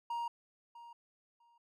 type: tone with echo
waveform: triangle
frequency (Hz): 940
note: A#5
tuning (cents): +14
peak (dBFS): -33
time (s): 0.1-0.28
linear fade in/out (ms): 5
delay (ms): 650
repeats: 2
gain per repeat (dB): -15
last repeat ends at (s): 1.58
effects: none